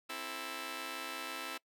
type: chord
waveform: 5% pulse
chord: A minor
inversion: first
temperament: just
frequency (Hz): 264 / 330 / 440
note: C4 / E4 / A4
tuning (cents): +16 / +2 / 0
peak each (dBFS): -34 / -33 / -36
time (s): 0.09-1.58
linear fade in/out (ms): 10
effects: noise-tail reverb RT60 0.1 s tail -24 dB re dry

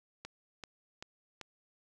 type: click train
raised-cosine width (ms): 0.2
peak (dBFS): -26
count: 4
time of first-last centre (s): 0.25-1.413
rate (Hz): 2.58
effects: 10-bit

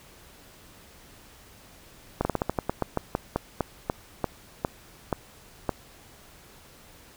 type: slowing click train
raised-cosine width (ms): 1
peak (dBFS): -10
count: 18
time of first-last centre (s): 2.21-5.693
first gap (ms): 40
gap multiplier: 1.18
effects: pink hiss -52 dBFS RMS until 7.16 s

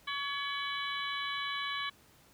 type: harmonic tone with a mistuned harmonic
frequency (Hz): 564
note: C#5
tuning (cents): +30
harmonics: 2 / 3 / 4 / 5 / 6 / 7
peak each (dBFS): -38 / -40 / -41 / -42 / -43 / -43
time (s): 0.07-1.9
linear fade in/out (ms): 10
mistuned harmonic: 5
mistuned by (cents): +120
effects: pink hiss -62 dBFS RMS until 2.33 s + high-pass 60 Hz 12 dB/octave

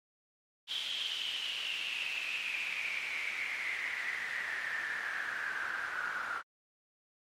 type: noise with band-pass filter sweep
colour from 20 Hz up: pink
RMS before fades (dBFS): -37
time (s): 0.67-6.43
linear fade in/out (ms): 50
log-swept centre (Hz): 3300 to 1400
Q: 9.1
effects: MP3 64 kbps

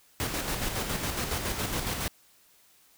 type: noise with tremolo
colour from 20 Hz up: pink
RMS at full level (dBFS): -30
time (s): 0.2-2.08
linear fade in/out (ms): 0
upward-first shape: square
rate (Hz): 7.2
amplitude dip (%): 40
effects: white hiss -61 dBFS RMS until 2.97 s

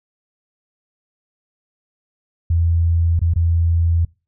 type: tone with dropouts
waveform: sine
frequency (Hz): 83.9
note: E2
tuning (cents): +31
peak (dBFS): -13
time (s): 2.5-4.05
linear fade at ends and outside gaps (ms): 5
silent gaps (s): 3.193-3.215 / 3.338-3.359
effects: noise-tail reverb RT60 0.3 s tail -24 dB re dry

